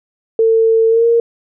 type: tone with pitch glide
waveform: sine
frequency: 450 to 465.6 Hz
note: A4 to A#4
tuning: +39 to -2 cents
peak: -8 dBFS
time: 0.39-1.2 s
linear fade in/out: 2 ms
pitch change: +59 cents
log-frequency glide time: 0.89-1.06 s
effects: none